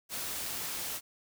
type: noise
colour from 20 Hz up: white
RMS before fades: -37 dBFS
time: 0.09-1.01 s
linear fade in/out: 50 ms
effects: none